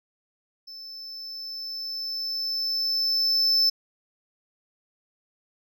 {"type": "tone with level ramp", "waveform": "triangle", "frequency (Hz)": 5274, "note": "E8", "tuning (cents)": 0, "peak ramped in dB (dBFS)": [-38, -16], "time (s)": [0.67, 3.7], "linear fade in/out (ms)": 10, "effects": []}